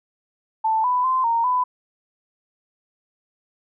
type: tone with pitch steps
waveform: sine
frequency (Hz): 883 / 995 / 1035 / 925 / 1000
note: A5 / B5 / C6 / A#5 / B5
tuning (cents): +6 / +13 / -19 / -14 / +21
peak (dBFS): -17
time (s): 0.64-1.64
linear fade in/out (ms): 10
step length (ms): 200
effects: none